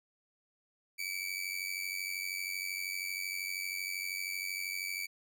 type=tone with amplitude modulation; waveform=sawtooth; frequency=2298 Hz; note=D7; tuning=38 cents flat; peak=-29 dBFS; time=0.98-5.07 s; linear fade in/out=20 ms; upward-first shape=sine; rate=92.8 Hz; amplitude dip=75%; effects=none